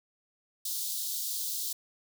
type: high-pass noise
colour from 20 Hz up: white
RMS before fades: -34 dBFS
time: 0.65-1.73 s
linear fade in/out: 5 ms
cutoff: 3500 Hz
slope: 48 dB/octave
effects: none